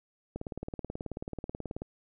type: click train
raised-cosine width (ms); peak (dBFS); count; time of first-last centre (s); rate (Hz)
2; -23; 28; 0.36-1.819; 18.5
effects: none